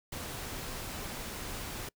pink noise, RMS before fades -40 dBFS, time 0.12-1.89 s, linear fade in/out 5 ms, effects noise-tail reverb RT60 0.1 s tail -25 dB re dry

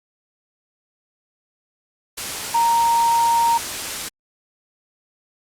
sine tone in noise, 930 Hz, A#5, 4 cents flat, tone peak -14 dBFS, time 2.54-3.58 s, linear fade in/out 10 ms, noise white, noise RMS -27 dBFS, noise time 2.17-4.09 s, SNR +10 dB, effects low-pass 11000 Hz 12 dB/octave + Opus 48 kbps

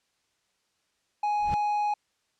triangle tone, 833 Hz, G#5, 5 cents sharp, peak -22 dBFS, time 1.23-1.94 s, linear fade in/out 5 ms
brown noise with exponential growth, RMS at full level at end -28 dBFS, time 1.36-1.54 s, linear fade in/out 0 ms, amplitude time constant 38 ms
effects white hiss -73 dBFS RMS until 2.39 s + low-pass 7000 Hz 12 dB/octave

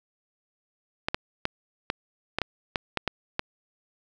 clicks, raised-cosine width 0.3 ms, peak -9 dBFS, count 10, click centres 1.085 / 1.145 / 1.454 / 1.901 / 2.386 / 2.417 / 2.758 / 2.973 / 3.077 / 3.394 s, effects none

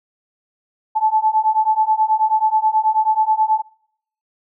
sine beating tone pair, 865 / 874.3 Hz, A5 / A5, -30 / -11 cents, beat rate 9.3 Hz, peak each -17 / -16 dBFS, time 0.95-3.62 s, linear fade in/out 20 ms, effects noise-tail reverb RT60 0.7 s tail -25 dB re dry

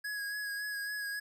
square tone with vibrato, 1664 Hz, G#6, 3 cents sharp, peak -36 dBFS, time 0.04-1.2 s, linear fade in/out 10 ms, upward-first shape sine, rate 3.6 Hz, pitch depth 25 cents each way, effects none

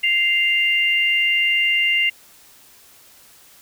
sine tone pair together, 2093 / 2789 Hz, C7 / F7, 0 / -3 cents, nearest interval perfect fourth, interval 497 cents, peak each -18 dBFS, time 0.03-2.1 s, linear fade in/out 10 ms, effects white hiss -49 dBFS RMS until 3.61 s

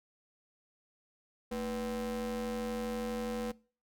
square ring-modulated tone, 134.4 Hz, C3, 47 cents sharp, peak -32 dBFS, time 1.51-3.52 s, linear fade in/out 10 ms, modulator 357 Hz, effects noise-tail reverb RT60 0.4 s tail -23 dB re dry

